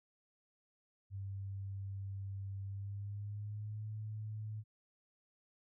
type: tone with pitch glide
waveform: sine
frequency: 98 to 107.49 Hz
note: G2 to A2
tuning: 0 to -40 cents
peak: -40 dBFS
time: 1.1-4.64 s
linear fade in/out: 50 ms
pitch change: +160 cents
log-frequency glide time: 2.63-3.87 s
effects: none